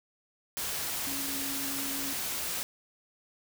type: tone in noise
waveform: sine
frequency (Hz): 275.3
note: C#4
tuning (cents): -12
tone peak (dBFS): -39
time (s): 1.07-2.13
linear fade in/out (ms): 0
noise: white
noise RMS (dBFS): -34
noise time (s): 0.57-2.63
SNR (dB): -8
effects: none